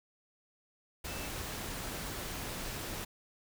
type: tone in noise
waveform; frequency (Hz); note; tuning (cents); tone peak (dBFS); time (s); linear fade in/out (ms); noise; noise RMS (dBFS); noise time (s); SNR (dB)
sine; 2637; E7; 0; -49; 1.07-1.28; 10; pink; -40; 1.04-3.05; -12
effects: none